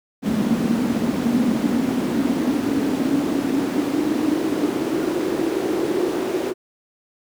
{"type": "noise with high-pass filter sweep", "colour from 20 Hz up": "brown", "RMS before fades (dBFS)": -21, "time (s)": [0.22, 6.54], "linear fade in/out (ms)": 50, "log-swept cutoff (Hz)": [220, 360], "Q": 6.8, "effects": []}